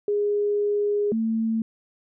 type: tone pair in turn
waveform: sine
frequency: 412.2 / 224 Hz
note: G#4 / A3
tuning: -13 / +31 cents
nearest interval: major seventh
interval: 1056 cents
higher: first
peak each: -20 / -21 dBFS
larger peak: first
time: 0.08-1.12 / 1.12-1.62 s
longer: first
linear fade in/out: 2 ms
effects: none